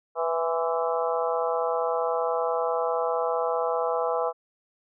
harmonic tone with a mistuned harmonic, 165 Hz, E3, 2 cents sharp, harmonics 3 / 4 / 5 / 6 / 7 / 8, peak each -27 / -29 / -31 / -33 / -34 / -35 dBFS, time 0.15-4.33 s, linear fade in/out 50 ms, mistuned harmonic 6, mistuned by +51 cents, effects none

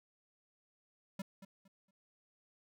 square tone with echo, 194 Hz, G3, 18 cents flat, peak -39 dBFS, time 1.19-1.22 s, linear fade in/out 5 ms, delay 230 ms, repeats 3, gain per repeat -12 dB, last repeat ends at 1.91 s, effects none

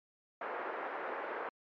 pink band-pass noise, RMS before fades -40 dBFS, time 0.41-1.49 s, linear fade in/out 2 ms, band 400 to 1800 Hz, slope 24 dB/octave, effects MP3 64 kbps

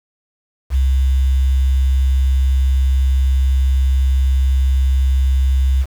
sine tone with quantisation, 66 Hz, C2, 16 cents sharp, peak -11 dBFS, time 0.7-5.86 s, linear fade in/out 50 ms, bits 6, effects none

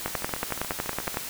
two click trains, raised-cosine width 0.5 ms, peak -11 / -19 dBFS, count 13 / 16, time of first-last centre 0.06-1.171 / 0.08-1.144 s, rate 10.8 / 14.1 Hz, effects white hiss -36 dBFS RMS until 1.29 s

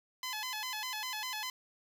10% pulse tone with vibrato, 934 Hz, A#5, 3 cents sharp, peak -28 dBFS, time 0.23-1.5 s, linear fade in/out 2 ms, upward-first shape square, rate 5 Hz, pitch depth 150 cents each way, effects none

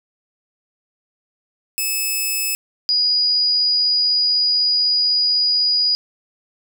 5% pulse / sine tone pair in turn, 2600 / 4908 Hz, E7 / D#8, -24 / -25 cents, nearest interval major seventh, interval 1099 cents, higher second, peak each -10 / -14 dBFS, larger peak first, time 1.78-2.55 / 2.89-5.95 s, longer second, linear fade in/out 0 ms, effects none

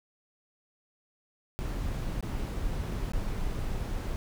brown noise with dropouts, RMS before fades -32 dBFS, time 1.59-4.16 s, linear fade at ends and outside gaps 0 ms, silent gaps 2.208-2.226 / 3.12-3.135 s, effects none

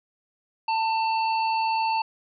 harmonic tone, 893 Hz, A5, 25 cents sharp, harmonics 1 / 3 / 5, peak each -22 / -32 / -36 dBFS, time 0.68-2.02 s, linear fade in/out 5 ms, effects none

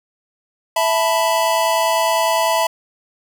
square chord, E suspended fourth, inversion none, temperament just, 659.3 / 879 / 988.9 Hz, E5 / A5 / B5, 0 / -2 / +2 cents, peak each -19 / -21 / -20 dBFS, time 0.76-2.67 s, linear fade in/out 5 ms, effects none

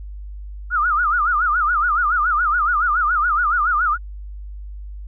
sine tone with vibrato, 1318.5 Hz, E6, in tune, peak -15 dBFS, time 0.7-3.98 s, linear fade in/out 50 ms, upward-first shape sine, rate 7.1 Hz, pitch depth 190 cents each way, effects added 50 Hz sine -30 dBFS peak until 5.07 s

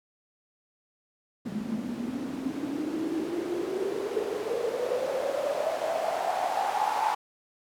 white noise with band-pass filter sweep, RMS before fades -30 dBFS, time 1.45-7.15 s, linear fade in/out 10 ms, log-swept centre 210 to 880 Hz, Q 9.5, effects none

